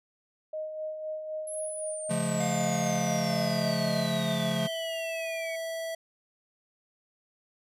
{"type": "tone with tremolo", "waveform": "sine", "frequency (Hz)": 622, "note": "D#5", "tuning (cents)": -1, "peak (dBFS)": -31, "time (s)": [0.53, 4.07], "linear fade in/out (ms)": 5, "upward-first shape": "sine", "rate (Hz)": 3.9, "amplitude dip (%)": 45}
{"type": "exponential sweep", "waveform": "sine", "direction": "down", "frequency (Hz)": [11100, 2217], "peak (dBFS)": -37, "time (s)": [1.47, 5.56], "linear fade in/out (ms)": 5}
{"type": "chord", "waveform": "square", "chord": "Db augmented", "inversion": "none", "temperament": "just", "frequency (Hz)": [138.59, 173.24, 216.5], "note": ["Db3", "F3", "A3"], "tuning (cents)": [0, -14, -28], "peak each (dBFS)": [-35, -32, -33], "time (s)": [2.09, 4.68], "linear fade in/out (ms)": 20}
{"type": "tone with pitch glide", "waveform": "square", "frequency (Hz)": [707, 655.9], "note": ["F5", "E5"], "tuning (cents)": [21, -9], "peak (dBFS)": -33, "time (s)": [2.4, 5.95], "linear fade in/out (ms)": 5, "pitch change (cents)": -130, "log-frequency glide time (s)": [3.05, 3.68]}
{"effects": ["resampled to 32000 Hz"]}